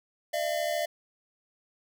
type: tone pair together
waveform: square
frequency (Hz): 604.7 / 678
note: D#5 / E5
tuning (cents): -50 / +49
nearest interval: major second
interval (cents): 199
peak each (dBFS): -31 / -31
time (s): 0.33-0.86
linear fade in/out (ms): 10
effects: none